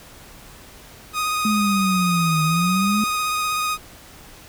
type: tone with vibrato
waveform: sawtooth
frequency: 1244.5 Hz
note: D#6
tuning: in tune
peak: -17 dBFS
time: 1.13-3.78 s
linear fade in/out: 50 ms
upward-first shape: triangle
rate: 16 Hz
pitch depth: 20 cents each way
type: linear two-way sweep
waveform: sine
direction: down then up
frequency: 216 to 155.56 to 216 Hz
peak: -18 dBFS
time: 1.45-3.04 s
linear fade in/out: 2 ms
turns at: 2.43 s
effects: pink hiss -44 dBFS RMS until 4.48 s

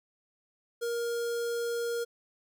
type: tone with notch filter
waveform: square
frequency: 470 Hz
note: A#4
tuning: 14 cents sharp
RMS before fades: -32 dBFS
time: 0.81-2.05 s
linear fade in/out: 20 ms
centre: 2300 Hz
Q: 1.8
effects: none

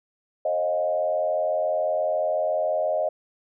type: tone with frequency modulation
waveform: sine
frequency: 622.3 Hz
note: D#5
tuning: in tune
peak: -21 dBFS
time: 0.45-3.09 s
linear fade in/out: 5 ms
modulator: 85.9 Hz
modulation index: 0.9
effects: none

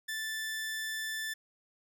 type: tone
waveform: sawtooth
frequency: 1760 Hz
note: A6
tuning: in tune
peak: -31 dBFS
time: 0.08-1.34 s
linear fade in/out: 10 ms
effects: none

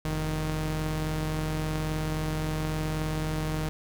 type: tone pair together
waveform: sawtooth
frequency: 43.65 / 155.56 Hz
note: F1 / D#3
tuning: 0 / 0 cents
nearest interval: octave + minor seventh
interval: 2200 cents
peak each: -29 / -25 dBFS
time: 0.05-3.69 s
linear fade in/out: 0 ms
effects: none

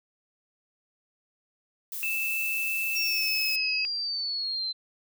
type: noise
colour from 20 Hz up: violet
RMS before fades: -35 dBFS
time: 1.92-3.56 s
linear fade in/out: 2 ms
type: tone with pitch glide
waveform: sine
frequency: 2637 to 2572 Hz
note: E7 to E7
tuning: 0 to -43 cents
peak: -27 dBFS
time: 2.03-3.85 s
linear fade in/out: 0 ms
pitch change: -43 cents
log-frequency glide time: 3.04-3.22 s
type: linear sweep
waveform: sine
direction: down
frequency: 5588 to 4065 Hz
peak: -28 dBFS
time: 2.95-4.73 s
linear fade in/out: 20 ms
effects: none

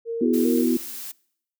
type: tone with vibrato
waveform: sine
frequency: 440.8 Hz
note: A4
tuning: 3 cents sharp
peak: -25 dBFS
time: 0.05-0.65 s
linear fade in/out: 50 ms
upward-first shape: square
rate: 2.5 Hz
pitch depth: 77 cents each way
type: chord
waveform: sine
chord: B suspended fourth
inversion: none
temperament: equal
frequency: 246.9 / 329.6 / 370 Hz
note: B3 / E4 / F#4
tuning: 0 / 0 / 0 cents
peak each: -20 / -23 / -25 dBFS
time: 0.21-0.77 s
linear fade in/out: 5 ms
type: noise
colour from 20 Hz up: blue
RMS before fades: -35 dBFS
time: 0.33-1.12 s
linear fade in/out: 10 ms
effects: noise-tail reverb RT60 0.7 s tail -24 dB re dry

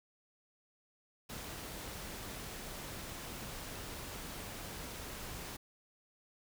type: noise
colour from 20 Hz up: pink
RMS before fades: -45 dBFS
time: 1.29-5.57 s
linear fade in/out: 10 ms
effects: none

